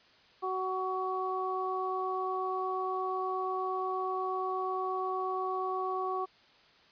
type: harmonic tone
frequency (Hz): 374.3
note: F#4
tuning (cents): +20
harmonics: 1 / 2 / 3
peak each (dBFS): -35 / -36 / -34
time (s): 0.42-6.26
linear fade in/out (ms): 20
effects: white hiss -61 dBFS RMS until 6.91 s + resampled to 11025 Hz